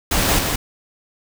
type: noise with echo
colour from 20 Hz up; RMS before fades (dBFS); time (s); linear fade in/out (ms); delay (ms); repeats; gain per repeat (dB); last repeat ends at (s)
pink; -18; 0.11-0.39; 5; 170; 1; -3; 0.56
effects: none